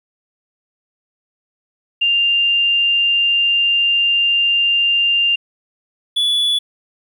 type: tone pair in turn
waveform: sine / triangle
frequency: 2794 / 3430 Hz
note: F7 / A7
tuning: 0 / -45 cents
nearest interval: major third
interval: 355 cents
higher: second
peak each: -12 dBFS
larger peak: neither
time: 2.01-5.36 / 6.16-6.59 s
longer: first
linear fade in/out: 10 ms
effects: 9-bit